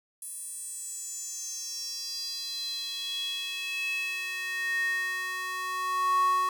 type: tone with high-pass filter sweep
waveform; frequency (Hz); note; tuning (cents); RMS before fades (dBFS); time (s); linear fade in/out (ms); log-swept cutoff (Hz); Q
square; 370; F#4; 0; -32; 0.22-6.49; 2; 10000 to 1000; 7.2
effects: none